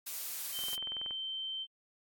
blue noise, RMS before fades -39 dBFS, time 0.06-0.76 s, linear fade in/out 10 ms
sine tone, 3110 Hz, G7, 14 cents flat, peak -36 dBFS, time 0.52-1.67 s, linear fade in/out 50 ms
click train, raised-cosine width 0.5 ms, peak -33 dBFS, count 12, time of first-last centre 0.59-1.109 s, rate 21.2 Hz
effects AAC 64 kbps

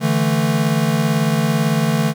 square chord, D suspended second, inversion none, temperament equal, 146.83 / 164.81 / 220 Hz, D3 / E3 / A3, 0 / 0 / 0 cents, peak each -20 dBFS, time 0-2.14 s, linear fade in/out 50 ms, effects none

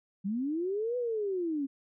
sine linear two-way sweep, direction up then down, 184.5 to 500 to 266.3 Hz, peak -29 dBFS, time 0.24-1.67 s, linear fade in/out 20 ms, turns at 0.97 s, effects none

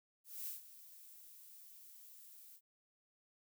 violet noise with ADSR envelope, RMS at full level -43 dBFS, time 0.24-2.61 s, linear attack 230 ms, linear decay 140 ms, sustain -15 dB, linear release 63 ms, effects none

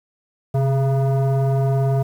sine tone with frequency modulation, 132 Hz, C3, 16 cents sharp, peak -13 dBFS, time 0.54-2.03 s, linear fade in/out 10 ms, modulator 546 Hz, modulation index 0.62, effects tanh soft clip ceiling -14 dBFS + 8-bit

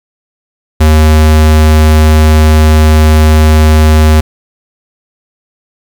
square tone, 77.6 Hz, D#2, 4 cents flat, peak -3 dBFS, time 0.8-4.21 s, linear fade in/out 10 ms, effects 7-bit

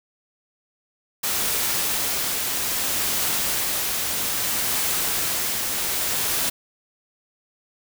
white noise with tremolo, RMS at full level -23 dBFS, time 1.23-6.5 s, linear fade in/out 10 ms, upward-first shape triangle, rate 0.62 Hz, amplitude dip 25%, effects none

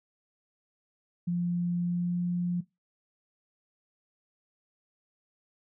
sine tone with pitch glide, 174.61 to 176.03 Hz, F3 to F3, 0 to +14 cents, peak -26 dBFS, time 1.27-2.61 s, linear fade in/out 10 ms, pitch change +14 cents, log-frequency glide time 1.81-2.21 s, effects noise-tail reverb RT60 0.2 s tail -19 dB re dry

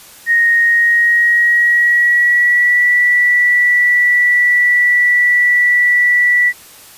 sine tone with pitch glide, 1864.7 to 1956.3 Hz, A#6 to B6, 0 to -17 cents, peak -8 dBFS, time 0.26-6.53 s, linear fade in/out 50 ms, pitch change +83 cents, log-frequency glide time 0.6-2.9 s, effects white hiss -39 dBFS RMS until 6.97 s + resampled to 32000 Hz

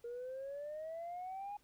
sine exponential sweep, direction up, 468.6 to 830.6 Hz, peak -40 dBFS, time 0.04-1.57 s, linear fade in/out 5 ms, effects tanh soft clip ceiling -39 dBFS + pink hiss -72 dBFS RMS until 1.63 s

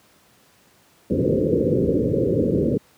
white low-pass noise, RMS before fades -19 dBFS, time 1.1-2.78 s, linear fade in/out 10 ms, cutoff 530 Hz, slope 96 dB/octave, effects pink hiss -56 dBFS RMS until 2.97 s + high-pass 100 Hz 12 dB/octave

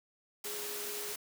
sine tone in noise, 415.3 Hz, G#4, in tune, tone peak -44 dBFS, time 0.45-1.13 s, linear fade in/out 5 ms, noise white, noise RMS -40 dBFS, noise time 0.44-1.16 s, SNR -7 dB, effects high-pass 200 Hz 12 dB/octave

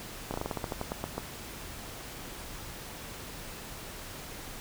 slowing click train, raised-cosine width 1 ms, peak -18 dBFS, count 13, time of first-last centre 0.31-1.18 s, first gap 30 ms, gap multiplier 1.15, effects pink hiss -43 dBFS RMS until 4.6 s

